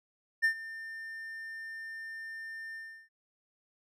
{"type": "tone with ADSR envelope", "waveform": "triangle", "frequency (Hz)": 1800, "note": "A6", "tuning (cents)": 39, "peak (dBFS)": -20, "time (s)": [0.42, 3.09], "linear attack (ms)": 25, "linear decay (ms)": 91, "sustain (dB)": -18, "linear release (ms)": 340, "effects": []}